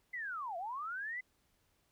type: linear two-way sweep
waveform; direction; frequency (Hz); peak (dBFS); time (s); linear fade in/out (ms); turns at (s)
sine; down then up; 2054 to 659.3 to 2054; -38; 0.13-1.21; 10; 0.57
effects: pink hiss -75 dBFS RMS until 1.91 s